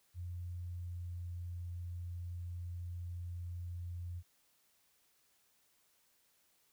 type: tone with pitch glide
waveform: sine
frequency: 88 to 87.44 Hz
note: F2 to F2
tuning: +14 to +3 cents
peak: -40 dBFS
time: 0.14-4.23 s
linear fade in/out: 50 ms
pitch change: -11 cents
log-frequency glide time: 0.54-1.32 s
effects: white hiss -73 dBFS RMS until 6.72 s